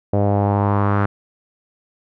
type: tone with low-pass filter sweep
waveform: sawtooth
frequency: 101.3 Hz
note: G#2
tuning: 43 cents flat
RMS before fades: -17 dBFS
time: 0.13-1.06 s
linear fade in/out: 5 ms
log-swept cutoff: 600 to 1400 Hz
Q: 3
effects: none